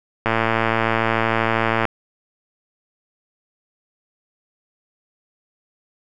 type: click train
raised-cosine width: 0.5 ms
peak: -3 dBFS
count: 181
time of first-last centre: 0.26-1.853 s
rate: 113 Hz
effects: none